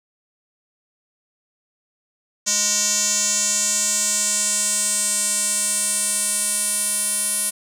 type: tone with band-pass filter sweep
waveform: square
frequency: 207.7 Hz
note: G#3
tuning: in tune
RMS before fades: -21 dBFS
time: 2.46-7.51 s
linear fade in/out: 20 ms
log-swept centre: 6600 to 10000 Hz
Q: 4.8
effects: none